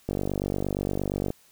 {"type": "click train", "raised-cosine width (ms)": 2, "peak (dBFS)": -14, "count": 60, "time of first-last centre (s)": [0.09, 1.304], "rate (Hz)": 48.6, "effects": ["white hiss -59 dBFS RMS until 1.51 s"]}